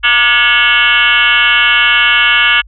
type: tone with frequency modulation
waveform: sine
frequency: 2200 Hz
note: C#7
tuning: 14 cents flat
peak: -6 dBFS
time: 0.03-2.62 s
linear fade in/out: 20 ms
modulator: 254 Hz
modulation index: 3.7
effects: added 50 Hz sine -35 dBFS peak until 2.67 s